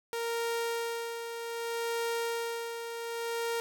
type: tone with tremolo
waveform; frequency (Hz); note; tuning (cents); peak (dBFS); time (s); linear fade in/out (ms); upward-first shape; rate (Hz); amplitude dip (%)
sawtooth; 464.6; A#4; -6; -26; 0.13-3.6; 0; sine; 0.64; 55
effects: none